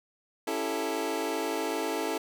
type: chord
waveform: 25% pulse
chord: A dominant seventh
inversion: first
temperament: equal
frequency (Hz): 277.2 / 329.6 / 392 / 440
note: C#4 / E4 / G4 / A4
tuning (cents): 0 / 0 / 0 / 0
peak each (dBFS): -33 / -30 / -34 / -29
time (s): 0.47-2.18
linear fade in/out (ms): 5
effects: none

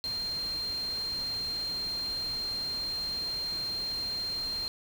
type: tone in noise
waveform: sine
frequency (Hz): 4186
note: C8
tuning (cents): 0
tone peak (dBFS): -31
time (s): 0.04-4.68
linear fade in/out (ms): 0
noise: pink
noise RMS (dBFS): -45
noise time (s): 0.04-4.68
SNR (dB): +11
effects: none

